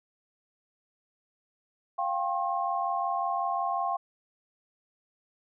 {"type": "chord", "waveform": "sine", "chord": "F suspended second", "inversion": "none", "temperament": "equal with one note detuned", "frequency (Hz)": [698.5, 784, 1074.1], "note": ["F5", "G5", "C6"], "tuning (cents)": [0, 0, 45], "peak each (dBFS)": -31, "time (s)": [1.98, 3.97], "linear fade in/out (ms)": 10, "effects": []}